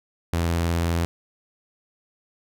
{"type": "tone with vibrato", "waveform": "sawtooth", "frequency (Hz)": 84.4, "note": "E2", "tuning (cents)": 41, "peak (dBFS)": -17, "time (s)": [0.33, 1.05], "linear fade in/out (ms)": 0, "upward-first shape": "square", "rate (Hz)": 19, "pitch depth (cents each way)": 24, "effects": []}